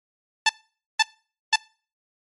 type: tone bursts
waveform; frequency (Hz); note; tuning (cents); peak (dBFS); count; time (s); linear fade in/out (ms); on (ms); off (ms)
10% pulse; 880; A5; 0; -6; 3; 0.46-1.559; 5; 33; 500
effects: noise-tail reverb RT60 0.4 s tail -24 dB re dry + MP3 48 kbps